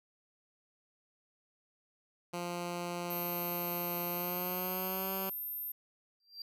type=tone with pitch glide; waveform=10% pulse; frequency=174.61 to 191.52 Hz; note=F3 to G3; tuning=0 to -40 cents; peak=-28 dBFS; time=2.33-5.3 s; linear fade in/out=10 ms; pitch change=+160 cents; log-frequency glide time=4.1-5.13 s
type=tone; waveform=sine; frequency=13240 Hz; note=G#9; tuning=6 cents flat; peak=-37 dBFS; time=3.1-5.72 s; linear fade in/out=5 ms
type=tone with exponential growth; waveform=triangle; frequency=4723 Hz; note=D8; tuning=9 cents sharp; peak=-37 dBFS; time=6.2-6.42 s; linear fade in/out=2 ms; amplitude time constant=46 ms
effects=none